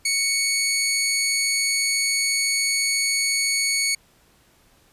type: tone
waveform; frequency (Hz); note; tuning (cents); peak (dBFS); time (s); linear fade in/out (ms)
15% pulse; 2223; C#7; +4; -13; 0.05-3.95; 5
effects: pink hiss -58 dBFS RMS until 4.92 s + resampled to 32000 Hz